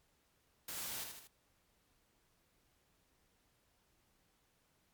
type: noise with echo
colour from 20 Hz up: white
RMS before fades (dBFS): -44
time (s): 0.68-1.04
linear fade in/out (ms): 5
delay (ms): 78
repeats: 3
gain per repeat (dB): -5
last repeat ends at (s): 1.274
effects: pink hiss -75 dBFS RMS until 4.93 s + MP3 96 kbps